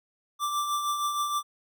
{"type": "tone with tremolo", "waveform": "square", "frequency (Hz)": 1174.7, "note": "D6", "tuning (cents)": 0, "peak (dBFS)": -25, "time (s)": [0.39, 1.43], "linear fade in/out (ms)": 50, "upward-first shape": "triangle", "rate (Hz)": 6.4, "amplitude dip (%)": 50, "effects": []}